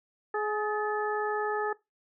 harmonic tone with a mistuned harmonic, 421.6 Hz, G#4, 26 cents sharp, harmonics 1 / 2 / 3 / 4, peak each -30 / -33 / -35 / -36 dBFS, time 0.34-1.73 s, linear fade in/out 5 ms, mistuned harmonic 4, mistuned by +50 cents, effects noise-tail reverb RT60 0.2 s tail -20 dB re dry

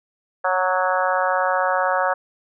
harmonic tone with a mistuned harmonic, 184.3 Hz, F#3, 7 cents flat, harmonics 3 / 4 / 5 / 6 / 7 / 8 / 9, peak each -23 / -24 / -25 / -26 / -26 / -27 / -28 dBFS, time 0.44-2.14 s, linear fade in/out 10 ms, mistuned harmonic 6, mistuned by +20 cents, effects none

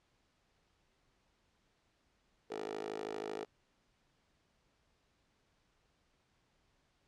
10% pulse tone with high-pass filter, 52.8 Hz, G#1, 29 cents sharp, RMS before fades -42 dBFS, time 2.5-3.45 s, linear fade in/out 10 ms, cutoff 450 Hz, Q 7.1, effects pink hiss -75 dBFS RMS until 7.07 s + low-pass 6000 Hz 12 dB/octave

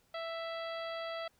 harmonic tone, 661 Hz, E5, 5 cents sharp, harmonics 1 / 2 / 3 / 4 / 5 / 6 / 7, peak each -39 / -44 / -47 / -53 / -49 / -55 / -54 dBFS, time 0.14-1.28 s, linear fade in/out 5 ms, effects pink hiss -71 dBFS RMS until 1.39 s

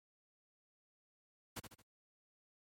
pink noise with echo, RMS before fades -43 dBFS, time 1.56-1.6 s, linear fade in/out 10 ms, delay 74 ms, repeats 3, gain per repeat -7 dB, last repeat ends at 1.822 s, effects high-pass 80 Hz 12 dB/octave + MP3 64 kbps

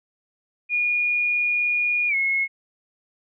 sine tone with pitch glide, 2439 to 2173 Hz, D#7 to C#7, -35 to -35 cents, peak -19 dBFS, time 0.69-2.48 s, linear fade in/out 50 ms, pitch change -200 cents, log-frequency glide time 2.08-2.15 s, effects none

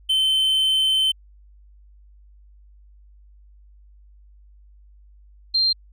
triangle / sine tone pair in turn, 3079 / 4174 Hz, G7 / C8, -32 / -5 cents, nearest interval perfect fourth, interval 527 cents, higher second, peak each -15 / -16 dBFS, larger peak first, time 0.09-1.12 / 5.54-5.73 s, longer first, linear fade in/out 10 ms, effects added 50 Hz sine -47 dBFS peak until 5.92 s

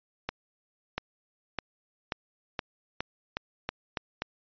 accelerating click train, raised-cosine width 0.3 ms, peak -14 dBFS, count 10, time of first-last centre 0.29-4.22 s, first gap 690 ms, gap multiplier 0.88, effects resampled to 11025 Hz

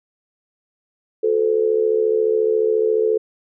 sine tone with amplitude modulation, 437.5 Hz, A4, 10 cents flat, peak -11 dBFS, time 1.23-3.18 s, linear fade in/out 10 ms, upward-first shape sine, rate 74.3 Hz, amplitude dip 80%, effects none

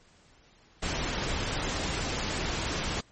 pink noise, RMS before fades -31 dBFS, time 0.82-3.01 s, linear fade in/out 10 ms, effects pink hiss -60 dBFS RMS until 3.11 s + MP3 32 kbps

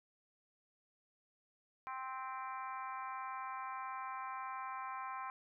harmonic tone with a mistuned harmonic, 261.6 Hz, C4, in tune, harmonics 3 / 4 / 5 / 6 / 7 / 8 / 9, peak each -48 / -43 / -49 / -54 / -58 / -59 / -55 dBFS, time 1.87-5.3 s, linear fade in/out 0 ms, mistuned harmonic 8, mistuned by -33 cents, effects none

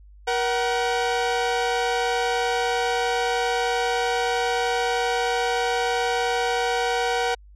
sawtooth tone pair together, 475.3 / 754.5 Hz, A#4 / F#5, +34 / +34 cents, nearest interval minor sixth, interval 800 cents, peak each -20 dBFS, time 0.27-7.35 s, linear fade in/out 10 ms, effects added 50 Hz sine -45 dBFS peak until 7.55 s + low-pass 6000 Hz 12 dB/octave

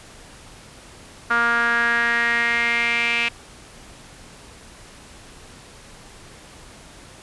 sawtooth tone with band-pass filter sweep, 235 Hz, A#3, 14 cents sharp, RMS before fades -20 dBFS, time 1.3-3.29 s, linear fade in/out 10 ms, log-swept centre 1400 to 2500 Hz, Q 5.7, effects pink hiss -44 dBFS RMS until 7.22 s + resampled to 24000 Hz

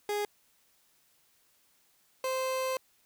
30% pulse tone pair in turn, 413.6 / 521.1 Hz, G#4 / C5, -7 / -7 cents, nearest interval major third, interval 400 cents, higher second, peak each -27 dBFS, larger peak neither, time 0.09-0.25 / 2.24-2.77 s, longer second, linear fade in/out 2 ms, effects white hiss -68 dBFS RMS until 3.05 s

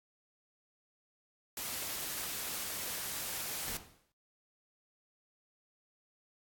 white noise, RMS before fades -39 dBFS, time 1.57-3.77 s, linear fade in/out 2 ms
pink noise with exponential decay, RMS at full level -41 dBFS, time 3.68-4.12 s, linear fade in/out 0 ms, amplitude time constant 94 ms
effects AAC 64 kbps

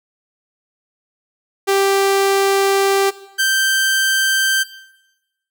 sawtooth tone pair in turn, 392.6 / 1563.6 Hz, G4 / G6, +3 / -5 cents, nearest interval 2 octaves, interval 2392 cents, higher second, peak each -9 / -10 dBFS, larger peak first, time 1.67-3.11 / 3.38-4.64 s, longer first, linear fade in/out 20 ms, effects noise-tail reverb RT60 1.0 s tail -18 dB re dry

